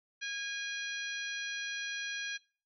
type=harmonic tone with a mistuned harmonic; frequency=819 Hz; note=G#5; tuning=24 cents flat; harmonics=2 / 3 / 4 / 5 / 6 / 7; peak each=-39 / -41 / -44 / -45 / -55 / -47 dBFS; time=0.21-2.38 s; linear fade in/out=20 ms; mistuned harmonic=7; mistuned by=+26 cents; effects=noise-tail reverb RT60 0.4 s tail -22 dB re dry